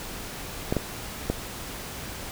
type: clicks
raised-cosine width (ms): 2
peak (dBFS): -10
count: 3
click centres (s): 0.725 / 0.767 / 1.3
effects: pink hiss -37 dBFS RMS until 2.31 s